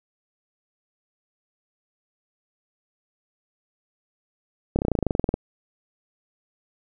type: slowing click train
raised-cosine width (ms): 2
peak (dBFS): -8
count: 16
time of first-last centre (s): 4.76-5.341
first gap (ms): 29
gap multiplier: 1.04
effects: none